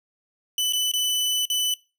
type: tone with dropouts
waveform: sawtooth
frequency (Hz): 2994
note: F#7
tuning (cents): +20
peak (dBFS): -18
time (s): 0.58-1.74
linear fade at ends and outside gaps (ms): 2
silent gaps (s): 0.725-0.733 / 0.916-0.936 / 1.454-1.5
effects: noise-tail reverb RT60 0.3 s tail -22 dB re dry